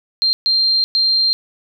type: tone bursts at uneven times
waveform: sine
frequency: 4176 Hz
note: C8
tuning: 4 cents flat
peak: -12 dBFS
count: 3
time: 0.22-0.33 / 0.46-0.84 / 0.95-1.33 s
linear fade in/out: 0 ms
effects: 9-bit